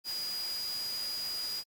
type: tone in noise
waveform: sine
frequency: 4896 Hz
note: D#8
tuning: 29 cents flat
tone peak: -34 dBFS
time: 0.04-1.64 s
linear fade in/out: 50 ms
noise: white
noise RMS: -43 dBFS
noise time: 0.04-1.64 s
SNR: +6 dB
effects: Opus 48 kbps